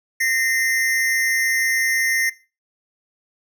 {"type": "tone pair together", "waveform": "square", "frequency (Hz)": [1843, 2069], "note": ["A#6", "C7"], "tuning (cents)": [-20, -20], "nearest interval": "major second", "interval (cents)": 200, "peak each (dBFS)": -21, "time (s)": [0.2, 2.3], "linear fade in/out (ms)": 10, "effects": ["noise-tail reverb RT60 0.3 s tail -17 dB re dry"]}